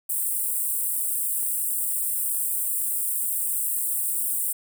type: high-pass noise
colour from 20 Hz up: pink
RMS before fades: -26 dBFS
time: 0.09-4.53 s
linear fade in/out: 10 ms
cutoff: 8100 Hz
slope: 96 dB/octave
effects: none